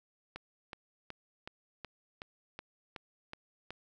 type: click train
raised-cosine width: 0.3 ms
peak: -26 dBFS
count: 10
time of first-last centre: 0.36-3.706 s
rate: 2.69 Hz
effects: none